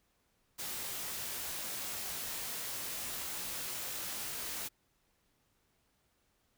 white noise with comb filter, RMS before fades -40 dBFS, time 0.58-4.69 s, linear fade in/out 20 ms, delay 20 ms, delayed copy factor -0.6, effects pink hiss -75 dBFS RMS until 6.57 s

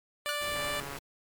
10% pulse tone, 587.3 Hz, D5, in tune, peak -23 dBFS, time 0.26-0.8 s, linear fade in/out 0 ms
20% pulse tone with exponential decay, 1461 Hz, F#6, 22 cents flat, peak -26 dBFS, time 0.29-0.48 s, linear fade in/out 0 ms, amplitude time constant 41 ms
pink noise, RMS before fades -43 dBFS, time 0.41-0.99 s, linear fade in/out 5 ms
click train, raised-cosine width 0.5 ms, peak -26 dBFS, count 58, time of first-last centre 0.56-0.967 s, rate 140 Hz
effects MP3 96 kbps

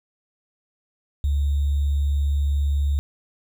sine tone with sample-and-hold, 71.3 Hz, C#2, 49 cents sharp, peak -18 dBFS, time 1.24-2.99 s, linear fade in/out 0 ms, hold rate 3675 Hz, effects none

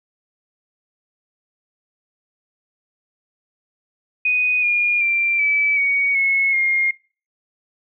sine tone with pitch steps, 2489 / 2425 / 2363 / 2302 / 2243 / 2186 / 2130 Hz, D#7 / D#7 / D7 / D7 / C#7 / C#7 / C7, 0 / -45 / +10 / -35 / +20 / -25 / +30 cents, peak -15 dBFS, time 4.25-6.91 s, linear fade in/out 5 ms, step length 380 ms, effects noise-tail reverb RT60 0.4 s tail -23 dB re dry

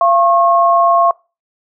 sine tone pair together, 686 / 1086.1 Hz, F5 / C#6, -31 / -36 cents, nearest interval minor sixth, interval 795 cents, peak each -11 dBFS, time 0.01-1.11 s, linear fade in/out 2 ms, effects noise-tail reverb RT60 0.3 s tail -23 dB re dry

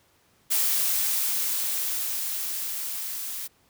blue noise with level ramp, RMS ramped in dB -23 to -34 dBFS, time 0.5-3.48 s, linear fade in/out 20 ms, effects pink hiss -63 dBFS RMS until 3.69 s + high-pass 60 Hz 12 dB/octave

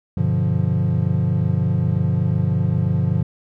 triangle chord, G dominant seventh, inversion none, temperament equal, 98 / 123.47 / 146.83 / 174.61 Hz, G2 / B2 / D3 / F3, 0 / 0 / 0 / 0 cents, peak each -20 dBFS, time 0.17-3.23 s, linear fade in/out 5 ms, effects none

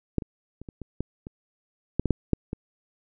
clicks, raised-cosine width 3 ms, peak -10 / -22 / -27 / -26 / -24 / -15 / -24 / -9 / -12 / -7 / -7 / -17 dBFS, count 12, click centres 0.183 / 0.222 / 0.616 / 0.688 / 0.817 / 1.006 / 1.269 / 1.996 / 2.057 / 2.107 / 2.333 / 2.531 s, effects none

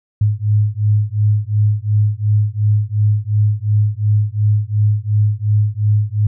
sine beating tone pair, 103.83 / 106.63 Hz, G#2 / G#2, 0 / +46 cents, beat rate 2.8 Hz, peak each -15 dBFS, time 0.21-6.27 s, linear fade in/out 5 ms, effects none

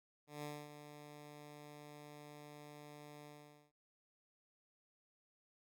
10% pulse tone with ADSR envelope, 147.9 Hz, D3, 13 cents sharp, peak -35 dBFS, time 0.27-3.72 s, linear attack 160 ms, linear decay 250 ms, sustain -10 dB, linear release 470 ms, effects none

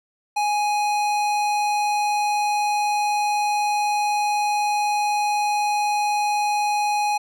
sine tone with hard clipping, 832 Hz, G#5, 3 cents sharp, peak -21 dBFS, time 0.36-7.18 s, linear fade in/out 10 ms, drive 17 dB, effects none

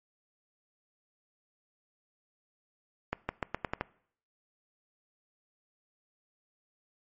accelerating click train, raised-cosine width 0.5 ms, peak -15 dBFS, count 7, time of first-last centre 3.13-3.81 s, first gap 160 ms, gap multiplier 0.86, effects noise-tail reverb RT60 0.6 s tail -21 dB re dry + MP3 32 kbps

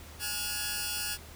10% pulse tone cluster, 838 / 1439 / 1678 / 2684 / 4780 Hz, G#5 / F#6 / G#6 / E7 / D8, +15 / -49 / +17 / +31 / +30 cents, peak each -35 / -29 / -33 / -29 / -30 dBFS, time 0.19-1.18 s, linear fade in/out 50 ms, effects added 77 Hz sine -50 dBFS peak until 1.35 s + pink hiss -50 dBFS RMS until 1.35 s

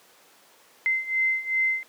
sine beating tone pair, 2069 / 2071.6 Hz, C7 / C7, -20 / -18 cents, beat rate 2.6 Hz, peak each -27 / -24 dBFS, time 0.86-1.83 s, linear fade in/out 0 ms, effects pink hiss -55 dBFS RMS until 1.88 s + high-pass 400 Hz 12 dB/octave

